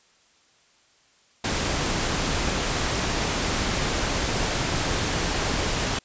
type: noise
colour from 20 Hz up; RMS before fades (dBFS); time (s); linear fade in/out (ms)
pink; -25; 1.44-5.99; 5
effects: white hiss -60 dBFS RMS until 6.04 s + resampled to 16000 Hz